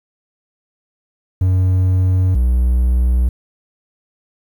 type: tone pair in turn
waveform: triangle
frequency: 92.5 / 61.63 Hz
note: F#2 / B1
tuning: 0 / -3 cents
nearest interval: perfect fifth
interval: 703 cents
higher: first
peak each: -9 dBFS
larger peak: neither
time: 1.41-2.35 / 2.35-3.29 s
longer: neither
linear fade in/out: 5 ms
effects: 8-bit